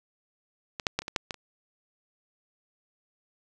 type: clicks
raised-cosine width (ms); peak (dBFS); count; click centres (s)
0.2; -16 / -7 / -9 / -26 / -17 / -8 / -15 / -28; 8; 0.798 / 0.868 / 0.99 / 1.02 / 1.081 / 1.162 / 1.308 / 1.343
effects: none